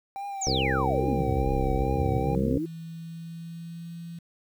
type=tone with vibrato; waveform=triangle; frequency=784 Hz; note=G5; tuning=in tune; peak=-30 dBFS; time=0.16-2.35 s; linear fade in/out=0 ms; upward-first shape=triangle; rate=2.4 Hz; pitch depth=53 cents each way
type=exponential two-way sweep; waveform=sine; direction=down then up; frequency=7459 to 30.36 to 345.9 Hz; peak=-27 dBFS; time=0.41-2.66 s; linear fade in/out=10 ms; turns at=1.56 s
type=harmonic tone; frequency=66.6 Hz; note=C2; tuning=31 cents sharp; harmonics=1 / 2 / 3 / 4 / 5 / 6 / 7 / 8; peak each=-31 / -30 / -36 / -34 / -34 / -36 / -31 / -35 dBFS; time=0.47-2.58 s; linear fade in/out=0 ms
type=tone with pitch glide; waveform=sine; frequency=161.3 to 168.64 Hz; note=E3 to E3; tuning=-37 to +40 cents; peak=-36 dBFS; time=1.95-4.19 s; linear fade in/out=5 ms; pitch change=+77 cents; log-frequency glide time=2.12-3.95 s
effects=9-bit